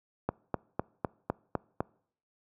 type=click train; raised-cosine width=1 ms; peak=-14 dBFS; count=7; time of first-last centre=0.29-1.805 s; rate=3.96 Hz; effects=noise-tail reverb RT60 0.6 s tail -25 dB re dry + high-pass 80 Hz 12 dB/octave